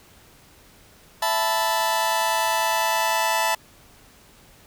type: chord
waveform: sawtooth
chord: E suspended fourth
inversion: none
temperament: just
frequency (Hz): 659.3 / 879 / 988.9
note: E5 / A5 / B5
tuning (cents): 0 / -2 / +2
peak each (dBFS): -23 / -19 / -21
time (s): 1.22-3.55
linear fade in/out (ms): 5
effects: pink hiss -52 dBFS RMS until 4.66 s